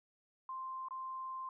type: tone with dropouts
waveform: sine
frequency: 1046.5 Hz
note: C6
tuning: in tune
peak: -40 dBFS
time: 0.49-1.49 s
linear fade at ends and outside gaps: 2 ms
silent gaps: 0.885-0.908 s
effects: none